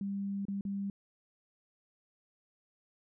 sine tone with dropouts, 198.5 Hz, G3, 22 cents sharp, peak -33 dBFS, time 0.01-0.9 s, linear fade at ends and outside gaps 2 ms, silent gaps 0.453-0.483 / 0.61-0.651 s, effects none

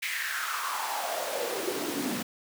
pink noise with high-pass filter sweep, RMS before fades -32 dBFS, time 0.02-2.23 s, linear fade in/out 10 ms, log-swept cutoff 2200 to 210 Hz, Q 5.1, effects none

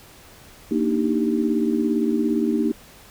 sine chord, Eb major seventh, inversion second, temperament equal, 233.1 / 293.7 / 311.1 / 392 Hz, Bb3 / D4 / Eb4 / G4, 0 / 0 / 0 / 0 cents, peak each -22 / -26 / -23 / -26 dBFS, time 0.71-2.72 s, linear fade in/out 5 ms, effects pink hiss -47 dBFS RMS until 3.1 s

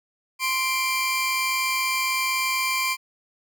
sawtooth tone pair together, 1045.2 / 2362 Hz, C6 / D7, -2 / +9 cents, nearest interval octave + major second, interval 1411 cents, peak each -22 / -21 dBFS, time 0.39-2.97 s, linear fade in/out 50 ms, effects none

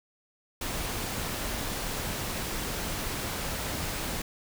pink noise, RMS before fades -33 dBFS, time 0.61-4.22 s, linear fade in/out 5 ms, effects none

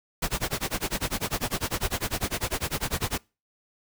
pink noise with tremolo, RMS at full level -26 dBFS, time 0.22-3.18 s, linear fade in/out 5 ms, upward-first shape sine, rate 10 Hz, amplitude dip 100%, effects noise-tail reverb RT60 0.3 s tail -25 dB re dry

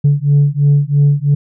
sine beating tone pair, 142.3 / 145.3 Hz, C#3 / D3, +46 / -18 cents, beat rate 3 Hz, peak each -10 dBFS, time 0.04-1.35 s, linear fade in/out 10 ms, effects tanh soft clip ceiling -4 dBFS

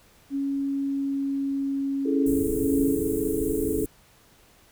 sine tone with pitch glide, 277.2 to 275.4 Hz, C#4 to C#4, 0 to -11 cents, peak -24 dBFS, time 0.3-2.99 s, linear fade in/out 50 ms, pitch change -11 cents, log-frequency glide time 0.49-1.68 s
sine chord, A major seventh, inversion first, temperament equal, 277.2 / 329.6 / 415.3 / 440 Hz, C#4 / E4 / G#4 / A4, 0 / 0 / 0 / 0 cents, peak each -29 dBFS, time 2.05-3.86 s, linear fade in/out 10 ms
pink band-stop noise, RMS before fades -34 dBFS, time 2.26-3.86 s, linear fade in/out 2 ms, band 280 to 7800 Hz, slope 48 dB/octave
effects pink hiss -57 dBFS RMS until 4.71 s

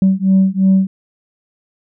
sine beating tone pair, 189.7 / 192.6 Hz, F#3 / G3, +43 / -30 cents, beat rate 2.9 Hz, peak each -11 dBFS, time 0.02-0.87 s, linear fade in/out 2 ms, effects tanh soft clip ceiling -5 dBFS

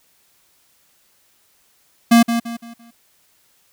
square tone with echo, 233.1 Hz, A#3, in tune, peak -8 dBFS, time 2.11-2.23 s, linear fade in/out 10 ms, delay 170 ms, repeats 4, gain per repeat -9 dB, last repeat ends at 2.91 s, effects white hiss -59 dBFS RMS until 3.72 s

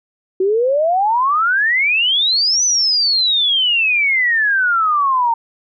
sine exponential two-way sweep, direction up then down, 366.9 to 6110 to 907 Hz, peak -12 dBFS, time 0.4-5.34 s, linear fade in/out 5 ms, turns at 2.64 s, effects none

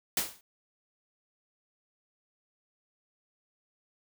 white noise with exponential decay, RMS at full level -25 dBFS, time 0.17-0.41 s, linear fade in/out 2 ms, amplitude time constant 52 ms, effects none

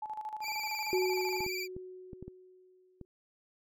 sine tone with tremolo, 859 Hz, A5, 42 cents flat, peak -35 dBFS, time 0.02-1.47 s, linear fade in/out 5 ms, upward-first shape square, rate 13 Hz, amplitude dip 65%
25% pulse tone with vibrato, 2349 Hz, D7, in tune, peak -32 dBFS, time 0.41-1.68 s, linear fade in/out 50 ms, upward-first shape sine, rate 18 Hz, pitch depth 49 cents each way
sine tone with exponential decay, 369.1 Hz, F#4, 4 cents flat, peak -26 dBFS, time 0.93-3.05 s, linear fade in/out 0 ms, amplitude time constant 460 ms
clicks, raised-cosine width 3 ms, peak -31 dBFS, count 7, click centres 1.406 / 1.464 / 1.765 / 2.132 / 2.226 / 2.28 / 3.013 s
effects none

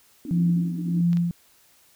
white band-pass noise, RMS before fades -36 dBFS, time 0.25-1.01 s, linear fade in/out 2 ms, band 250 to 310 Hz, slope 96 dB/octave
sine tone with tremolo, 172 Hz, F3, 26 cents flat, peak -17 dBFS, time 0.31-1.31 s, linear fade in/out 0 ms, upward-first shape sine, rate 1.6 Hz, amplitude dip 70%
clicks, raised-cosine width 0.2 ms, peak -24 dBFS, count 2, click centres 1.131 / 1.171 s
effects white hiss -58 dBFS RMS until 1.95 s

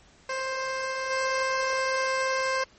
15% pulse tone with level steps, 526 Hz, C5, 9 cents sharp, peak -22 / -18 dBFS, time 0.29-2.64 s, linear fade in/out 5 ms, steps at 1.1 s, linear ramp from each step 20 ms, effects pink hiss -57 dBFS RMS until 2.78 s + MP3 32 kbps

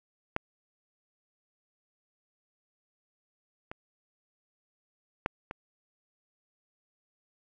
clicks, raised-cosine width 0.5 ms, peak -13 / -24 / -12 / -22 dBFS, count 4, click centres 0.364 / 3.715 / 5.261 / 5.511 s, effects none

